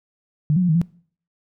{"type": "tone with pitch steps", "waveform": "sine", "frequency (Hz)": [150.7, 183.2, 178, 156.6, 171.5], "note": ["D3", "F#3", "F3", "D#3", "F3"], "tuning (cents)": [45, -17, 33, 11, -31], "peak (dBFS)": -14, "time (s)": [0.5, 0.815], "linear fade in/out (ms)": 0, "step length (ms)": 63, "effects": ["noise-tail reverb RT60 0.5 s tail -22 dB re dry"]}